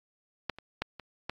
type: clicks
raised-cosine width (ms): 0.3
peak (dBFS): -14 / -28 / -14 / -26 / -17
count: 5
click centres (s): 0.497 / 0.586 / 0.82 / 0.997 / 1.296
effects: AAC 64 kbps